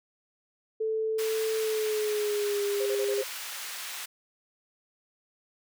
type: tone with pitch glide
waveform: sine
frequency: 440 to 405.8 Hz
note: A4 to G#4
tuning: 0 to -40 cents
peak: -26 dBFS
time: 0.8-3.22 s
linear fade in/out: 10 ms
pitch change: -140 cents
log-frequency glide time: 1.57-2.65 s
type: high-pass noise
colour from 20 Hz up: pink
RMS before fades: -38 dBFS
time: 1.18-4.06 s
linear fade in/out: 10 ms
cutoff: 1500 Hz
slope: 12 dB/octave
type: tone bursts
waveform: sine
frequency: 523.3 Hz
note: C5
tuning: in tune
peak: -31 dBFS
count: 5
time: 2.8-3.236 s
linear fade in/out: 5 ms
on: 60 ms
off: 34 ms
effects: none